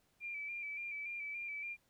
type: tone with vibrato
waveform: sine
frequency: 2349 Hz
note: D7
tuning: in tune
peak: -40 dBFS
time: 0.2-1.77 s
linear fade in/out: 50 ms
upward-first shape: square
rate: 3.5 Hz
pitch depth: 33 cents each way
effects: pink hiss -75 dBFS RMS until 1.89 s